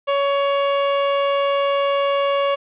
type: tone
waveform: 30% pulse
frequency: 560 Hz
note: C#5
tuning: 18 cents sharp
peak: -14 dBFS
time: 0.07-2.56 s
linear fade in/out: 20 ms
effects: resampled to 8000 Hz + 8-bit